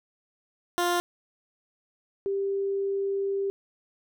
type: tone pair in turn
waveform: 15% pulse / sine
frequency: 350.6 / 394.3 Hz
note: F4 / G4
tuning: +7 / +10 cents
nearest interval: major second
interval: 203 cents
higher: second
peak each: -17 / -25 dBFS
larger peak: first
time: 0.78-1 / 2.26-3.5 s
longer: second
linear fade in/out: 0 ms
effects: none